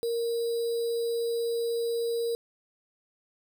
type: tone with sample-and-hold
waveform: sine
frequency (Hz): 466.2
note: A#4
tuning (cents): 0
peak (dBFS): -26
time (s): 0.03-2.35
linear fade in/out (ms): 0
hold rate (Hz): 4410
effects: none